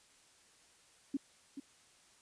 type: tone with echo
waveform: sine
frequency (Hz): 277.2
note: C#4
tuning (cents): 0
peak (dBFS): -31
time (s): 1.14-1.17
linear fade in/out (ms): 5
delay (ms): 430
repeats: 1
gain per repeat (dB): -10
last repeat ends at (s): 1.6
effects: white hiss -65 dBFS RMS until 2.21 s + resampled to 22050 Hz